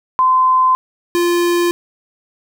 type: tone pair in turn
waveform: sine / square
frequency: 1030 / 347.3 Hz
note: C6 / F4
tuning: -28 / -10 cents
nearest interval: octave + perfect fifth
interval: 1882 cents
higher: first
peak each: -9 / -13 dBFS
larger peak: first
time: 0.19-0.75 / 1.15-1.71 s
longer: neither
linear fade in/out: 0 ms
effects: none